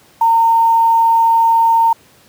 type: tone with quantisation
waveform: sine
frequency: 914 Hz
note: A#5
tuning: 34 cents flat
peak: -8 dBFS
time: 0.21-1.93 s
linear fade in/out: 5 ms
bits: 6
effects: pink hiss -48 dBFS RMS until 2.28 s + high-pass 100 Hz 12 dB/octave